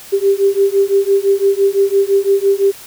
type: beating tone pair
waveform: sine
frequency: 392 / 397.9 Hz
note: G4 / G4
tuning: 0 / +26 cents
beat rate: 5.9 Hz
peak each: -13 dBFS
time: 0.12-2.72 s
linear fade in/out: 20 ms
effects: white hiss -36 dBFS RMS until 2.86 s